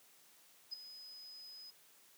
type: tone with ADSR envelope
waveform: sine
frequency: 5030 Hz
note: D#8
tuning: 18 cents sharp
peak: -37 dBFS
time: 0.71-1.71 s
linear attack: 23 ms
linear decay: 8 ms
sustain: -13 dB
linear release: 14 ms
effects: white hiss -65 dBFS RMS until 2.17 s + high-pass 150 Hz 12 dB/octave